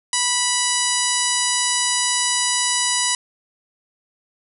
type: harmonic tone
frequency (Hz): 982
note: B5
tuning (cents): -10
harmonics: 1 / 2 / 3 / 4 / 5 / 6 / 7 / 8 / 9 / 10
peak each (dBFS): -27 / -27 / -27 / -27 / -27 / -27 / -27 / -27 / -27 / -27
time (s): 0.13-3.15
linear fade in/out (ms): 2
effects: none